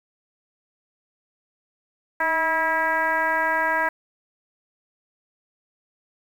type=tone with frequency modulation; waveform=sine; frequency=1296 Hz; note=E6; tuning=30 cents flat; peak=-19 dBFS; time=2.2-3.89 s; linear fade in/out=5 ms; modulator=328 Hz; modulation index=2; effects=8-bit